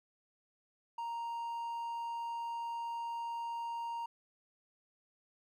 triangle tone, 932.3 Hz, A#5, in tune, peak -35 dBFS, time 0.98-4.06 s, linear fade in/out 5 ms, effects none

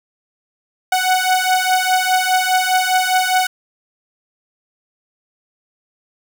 sawtooth beating tone pair, 740 / 744.9 Hz, F#5 / F#5, 0 / +11 cents, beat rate 4.9 Hz, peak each -13 dBFS, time 0.92-3.47 s, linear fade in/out 5 ms, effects none

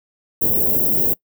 white band-stop noise, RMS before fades -17 dBFS, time 0.41-1.14 s, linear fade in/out 10 ms, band 530 to 16000 Hz, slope 24 dB/octave, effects noise-tail reverb RT60 0.1 s tail -23 dB re dry + high-pass 80 Hz 12 dB/octave

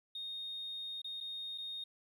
triangle tone with dropouts, 3700 Hz, A#7, 14 cents flat, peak -37 dBFS, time 0.15-1.84 s, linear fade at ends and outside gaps 5 ms, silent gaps 1.018-1.044 / 1.204-1.209 / 1.578-1.582 s, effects tanh soft clip ceiling -37 dBFS

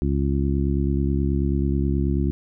harmonic tone, 69.3 Hz, C#2, in tune, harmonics 1 / 2 / 3 / 4 / 5, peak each -22 / -25 / -27 / -28 / -29 dBFS, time 0.02-2.31 s, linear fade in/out 0 ms, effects none

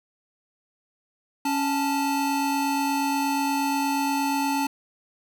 square tone pair together, 277.2 / 880 Hz, C#4 / A5, 0 / 0 cents, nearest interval octave + minor sixth, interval 2000 cents, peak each -26 dBFS, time 1.45-4.67 s, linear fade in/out 5 ms, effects none

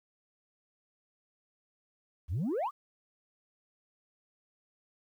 sine exponential sweep, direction up, 67.6 to 1262 Hz, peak -27 dBFS, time 2.28-2.71 s, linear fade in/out 50 ms, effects tanh soft clip ceiling -28 dBFS + 11-bit

